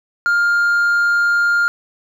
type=tone with hard clipping; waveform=sine; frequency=1405 Hz; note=F6; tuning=10 cents sharp; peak=-13 dBFS; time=0.26-1.68 s; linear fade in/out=0 ms; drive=2 dB; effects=none